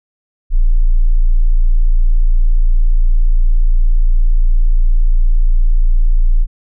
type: tone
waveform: sine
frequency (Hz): 28.59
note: A#0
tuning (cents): -33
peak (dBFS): -6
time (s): 0.5-6.47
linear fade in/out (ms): 50
effects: none